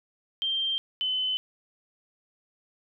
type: tone pair in turn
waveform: sine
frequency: 3160 / 3034 Hz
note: G7 / F#7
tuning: +13 / +43 cents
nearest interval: minor second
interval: 70 cents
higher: first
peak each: -25 dBFS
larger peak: neither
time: 0.42-0.78 / 1.01-1.37 s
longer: neither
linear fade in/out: 0 ms
effects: none